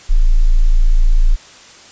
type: tone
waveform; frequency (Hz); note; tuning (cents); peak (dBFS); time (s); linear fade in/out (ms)
sine; 27.92; A0; +26; -6; 0.09-1.36; 20
effects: white hiss -40 dBFS RMS until 1.91 s + resampled to 16000 Hz